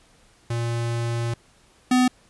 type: tone pair in turn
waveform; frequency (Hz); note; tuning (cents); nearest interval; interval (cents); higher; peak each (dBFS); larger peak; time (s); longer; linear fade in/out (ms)
square; 117.4 / 252; A#2 / B3; +13 / +35; octave + minor second; 1322; second; -24 / -16; second; 0.5-1.34 / 1.91-2.08; first; 5
effects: pink hiss -57 dBFS RMS until 2.29 s + resampled to 24000 Hz